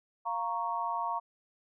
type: chord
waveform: sine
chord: Bb minor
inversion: second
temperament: equal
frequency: 698.5 / 932.3 / 1108.7 Hz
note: F5 / Bb5 / Db6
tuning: 0 / 0 / 0 cents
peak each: -37 / -33 / -35 dBFS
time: 0.25-1.2 s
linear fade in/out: 20 ms
effects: none